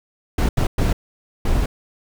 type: noise bursts at uneven times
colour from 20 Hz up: brown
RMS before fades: -17 dBFS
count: 4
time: 0.38-0.49 / 0.57-0.67 / 0.78-0.93 / 1.45-1.66 s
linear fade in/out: 5 ms
effects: none